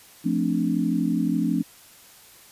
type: chord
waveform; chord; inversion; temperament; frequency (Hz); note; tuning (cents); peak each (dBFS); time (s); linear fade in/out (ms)
sine; D minor seventh; first; equal; 174.61 / 220 / 261.6 / 293.7; F3 / A3 / C4 / D4; 0 / 0 / 0 / 0; -26; 0.24-1.63; 20
effects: white hiss -50 dBFS RMS until 2.51 s + resampled to 32000 Hz